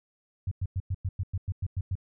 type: tone bursts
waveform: sine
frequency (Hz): 93.6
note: F#2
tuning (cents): +20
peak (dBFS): -26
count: 11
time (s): 0.47-1.954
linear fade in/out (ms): 5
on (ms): 44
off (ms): 100
effects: none